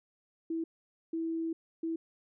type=tone bursts at uneven times; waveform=sine; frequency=327.5 Hz; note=E4; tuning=11 cents flat; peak=-31 dBFS; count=3; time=0.5-0.64 / 1.13-1.53 / 1.83-1.96 s; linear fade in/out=5 ms; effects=none